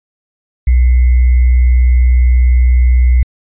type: tone with sample-and-hold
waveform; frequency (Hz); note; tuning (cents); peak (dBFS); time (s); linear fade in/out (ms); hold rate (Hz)
sine; 61.74; B1; 0; -5; 0.67-3.23; 5; 2100
effects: resampled to 8000 Hz